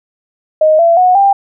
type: tone with pitch steps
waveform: sine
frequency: 622.3 / 674.7 / 731.5 / 793.2 Hz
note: D#5 / E5 / F#5 / G5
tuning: 0 / +40 / -20 / +20 cents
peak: -5 dBFS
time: 0.61-1.33 s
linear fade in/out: 5 ms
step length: 180 ms
effects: none